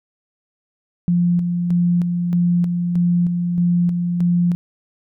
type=tone with tremolo; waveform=sine; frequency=174.61 Hz; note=F3; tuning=in tune; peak=-13 dBFS; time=1.08-4.55 s; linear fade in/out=0 ms; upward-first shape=square; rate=1.6 Hz; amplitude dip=40%; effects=none